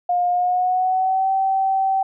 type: tone with pitch glide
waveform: sine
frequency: 711 to 770.9 Hz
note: F5 to G5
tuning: +31 to -29 cents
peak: -16 dBFS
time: 0.09-2.03 s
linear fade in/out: 5 ms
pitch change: +140 cents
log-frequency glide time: 0.3-1.31 s
effects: none